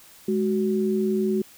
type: tone pair together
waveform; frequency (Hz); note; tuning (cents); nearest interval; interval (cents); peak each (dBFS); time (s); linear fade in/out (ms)
sine; 210 / 373.8; G#3 / F#4; +19 / +18; minor seventh; 999; -23; 0.28-1.42; 5
effects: white hiss -50 dBFS RMS until 1.57 s